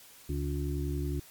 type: harmonic tone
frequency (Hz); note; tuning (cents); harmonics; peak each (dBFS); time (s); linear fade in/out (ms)
71; C#2; +42; 1 / 2 / 4 / 5; -32 / -35 / -38 / -39; 0.29-1.2; 5
effects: white hiss -54 dBFS RMS until 1.3 s + MP3 96 kbps